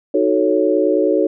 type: chord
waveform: sine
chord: D# half-diminished seventh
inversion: none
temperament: equal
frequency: 311.1 / 370 / 440 / 554.4 Hz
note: D#4 / F#4 / A4 / C#5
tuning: 0 / 0 / 0 / 0 cents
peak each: -18 dBFS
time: 0.14-1.27 s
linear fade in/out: 5 ms
effects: none